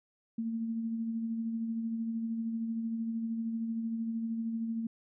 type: tone with tremolo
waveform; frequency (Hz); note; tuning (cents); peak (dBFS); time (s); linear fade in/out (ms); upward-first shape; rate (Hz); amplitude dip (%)
sine; 227.1; A#3; -45; -30; 0.38-4.87; 5; sine; 13; 35
effects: none